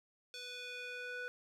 square tone with band-pass filter sweep, 493.9 Hz, B4, in tune, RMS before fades -45 dBFS, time 0.34-1.28 s, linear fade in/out 0 ms, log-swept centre 4100 to 1500 Hz, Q 1.9, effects none

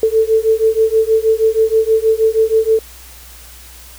sine beating tone pair, 440 / 446.3 Hz, A4 / A4, 0 / +25 cents, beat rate 6.3 Hz, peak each -13 dBFS, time 0.03-2.79 s, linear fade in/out 2 ms, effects added 60 Hz sine -39 dBFS peak until 3.98 s + white hiss -39 dBFS RMS until 3.98 s

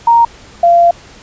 sine tone pair in turn, 932.3 / 688 Hz, A#5 / F5, 0 / -26 cents, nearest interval perfect fourth, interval 526 cents, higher first, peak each -4 dBFS, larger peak neither, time 0.07-0.25 / 0.63-0.91 s, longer second, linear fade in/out 5 ms, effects pink hiss -38 dBFS RMS until 1.22 s + resampled to 16000 Hz

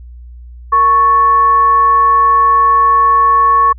sine tone with frequency modulation, 1108.7 Hz, C#6, in tune, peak -6 dBFS, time 0.72-3.73 s, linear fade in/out 10 ms, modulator 645 Hz, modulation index 0.21, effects added 60 Hz sine -30 dBFS peak until 3.78 s

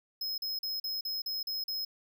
square tone bursts, 5130 Hz, E8, 48 cents flat, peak -33 dBFS, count 8, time 0.21-1.85 s, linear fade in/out 5 ms, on 170 ms, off 40 ms, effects none

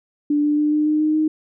sine tone with pitch steps, 293.7 / 296.4 / 299.2 / 302 / 304.8 / 307.6 / 310.4 Hz, D4 / D4 / D4 / D4 / D#4 / D#4 / D#4, 0 / +16 / +32 / +48 / -36 / -20 / -4 cents, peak -15 dBFS, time 0.3-1.28 s, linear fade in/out 5 ms, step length 140 ms, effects none

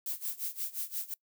violet noise with tremolo, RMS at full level -34 dBFS, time 0.06-1.14 s, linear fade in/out 2 ms, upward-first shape sine, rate 5.7 Hz, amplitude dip 90%, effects noise-tail reverb RT60 0.1 s tail -24 dB re dry

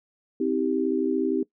sine chord, C minor, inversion none, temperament equal with one note detuned, 261.6 / 319.1 / 392 Hz, C4 / Eb4 / G4, 0 / +44 / 0 cents, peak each -26 dBFS, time 0.4-1.43 s, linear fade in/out 5 ms, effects noise-tail reverb RT60 0.1 s tail -20 dB re dry

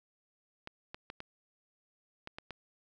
clicks, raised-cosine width 0.3 ms, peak -26 dBFS, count 7, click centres 0.674 / 0.945 / 1.101 / 1.204 / 2.274 / 2.385 / 2.507 s, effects none

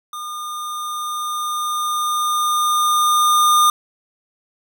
square tone with level ramp, 1213 Hz, D#6, 44 cents flat, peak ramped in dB -28 to -11 dBFS, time 0.13-3.7 s, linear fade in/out 2 ms, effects none

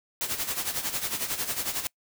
white noise with tremolo, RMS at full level -28 dBFS, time 0.21-1.87 s, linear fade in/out 0 ms, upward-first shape sine, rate 11 Hz, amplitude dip 70%, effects noise-tail reverb RT60 0.1 s tail -26 dB re dry

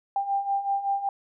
sine beating tone pair, 790 / 795.3 Hz, G5 / G5, +13 / +25 cents, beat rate 5.3 Hz, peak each -30 / -25 dBFS, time 0.16-1.09 s, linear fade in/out 2 ms, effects none

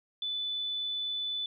sine tone, 3492 Hz, A7, 14 cents flat, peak -31 dBFS, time 0.22-1.46 s, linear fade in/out 2 ms, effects none

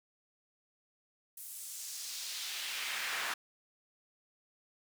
brown noise with high-pass filter sweep, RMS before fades -40 dBFS, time 1.37-3.34 s, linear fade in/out 5 ms, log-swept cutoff 11000 to 1400 Hz, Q 1.3, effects none

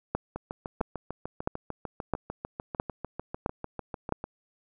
two click trains, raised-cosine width 1 ms, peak -20 / -12 dBFS, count 27 / 7, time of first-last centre 0.36-4.241 / 0.15-4.124 s, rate 6.7 / 1.51 Hz, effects none

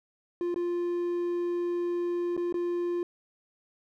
triangle tone with dropouts, 349.2 Hz, F4, in tune, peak -25 dBFS, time 0.41-3.03 s, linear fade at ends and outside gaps 1 ms, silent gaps 0.543-0.56 / 2.366-2.376 / 2.525-2.542 s, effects none

